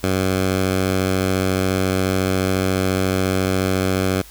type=tone; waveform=10% pulse; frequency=94.2 Hz; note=F#2; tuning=32 cents sharp; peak=-9 dBFS; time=0.03-4.22 s; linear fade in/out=10 ms; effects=added 50 Hz sine -44 dBFS peak until 4.3 s + white hiss -44 dBFS RMS until 4.3 s